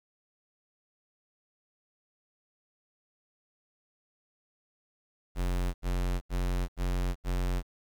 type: tone bursts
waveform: square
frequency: 45 Hz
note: F#1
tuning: 47 cents flat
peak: -28 dBFS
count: 5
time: 5.35-7.628 s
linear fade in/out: 50 ms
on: 390 ms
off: 82 ms
effects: 11-bit